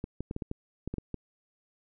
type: clicks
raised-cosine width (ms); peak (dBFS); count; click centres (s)
3; -21; 10; 0.041 / 0.206 / 0.311 / 0.364 / 0.422 / 0.514 / 0.876 / 0.94 / 0.983 / 1.143
effects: none